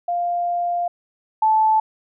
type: tone pair in turn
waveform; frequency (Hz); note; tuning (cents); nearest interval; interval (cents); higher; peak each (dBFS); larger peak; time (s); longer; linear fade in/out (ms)
sine; 699 / 873; F5 / A5; +1 / -14; major third; 385; second; -19 / -13; second; 0.08-0.88 / 1.42-1.8; first; 5
effects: none